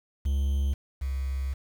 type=tone pair in turn; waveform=triangle / sine; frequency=69 / 66.88 Hz; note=C#2 / C2; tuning=-7 / +39 cents; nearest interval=minor second; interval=54 cents; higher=first; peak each=-21 / -27 dBFS; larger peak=first; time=0.25-0.74 / 1.01-1.54 s; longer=second; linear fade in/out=10 ms; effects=8-bit